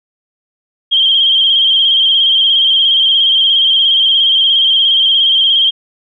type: tone with vibrato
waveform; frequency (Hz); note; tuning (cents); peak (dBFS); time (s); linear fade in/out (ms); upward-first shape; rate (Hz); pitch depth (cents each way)
sine; 3187; G7; +28; -7; 0.91-5.71; 20; square; 17; 34
effects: none